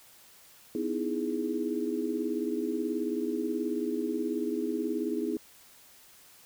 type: chord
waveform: sine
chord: E major seventh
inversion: second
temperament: equal with one note detuned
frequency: 250.7 / 311.1 / 329.6 / 415.3 Hz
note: B3 / D#4 / E4 / G#4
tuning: +26 / 0 / 0 / 0 cents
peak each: -34 dBFS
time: 0.75-5.37 s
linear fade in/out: 2 ms
effects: white hiss -56 dBFS RMS until 6.45 s

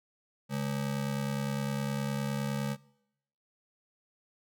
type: ring-modulated tone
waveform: square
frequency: 174.61 Hz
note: F3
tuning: in tune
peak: -28 dBFS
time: 0.49-2.77 s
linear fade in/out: 50 ms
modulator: 34.9 Hz
effects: noise-tail reverb RT60 0.8 s tail -22 dB re dry

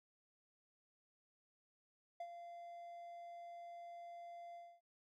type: tone with ADSR envelope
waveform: triangle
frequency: 690 Hz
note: F5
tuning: 21 cents flat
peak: -40 dBFS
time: 2.2-4.81 s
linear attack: 5 ms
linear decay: 59 ms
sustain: -8 dB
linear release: 260 ms
effects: none

